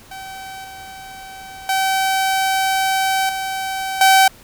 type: tone with level steps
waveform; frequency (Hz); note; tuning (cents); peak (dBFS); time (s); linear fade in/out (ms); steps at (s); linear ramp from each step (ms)
sawtooth; 768; G5; -36; -27 / -30 / -12 / -18 / -5; 0.11-4.28; 5; 0.64 / 1.69 / 3.29 / 4.01; 2
effects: pink hiss -45 dBFS RMS until 4.43 s